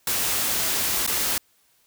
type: noise with dropouts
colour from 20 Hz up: white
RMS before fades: -24 dBFS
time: 0.07-1.38 s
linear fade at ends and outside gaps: 2 ms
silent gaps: 1.065-1.075 s
effects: white hiss -63 dBFS RMS until 1.86 s